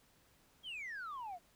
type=exponential sweep; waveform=sine; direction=down; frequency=3322 to 670 Hz; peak=-40 dBFS; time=0.63-1.39 s; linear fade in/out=50 ms; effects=tanh soft clip ceiling -40 dBFS + pink hiss -69 dBFS RMS until 1.55 s